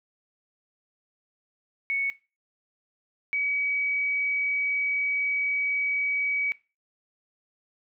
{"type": "tone pair in turn", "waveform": "sine", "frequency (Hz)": [2217, 2271], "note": ["C#7", "C#7"], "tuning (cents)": [0, 41], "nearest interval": "unison", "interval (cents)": 41, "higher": "second", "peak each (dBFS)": -24, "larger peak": "neither", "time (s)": [[1.9, 2.1], [3.33, 6.52]], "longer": "second", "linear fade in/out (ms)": 0, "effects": ["noise-tail reverb RT60 0.3 s tail -19 dB re dry"]}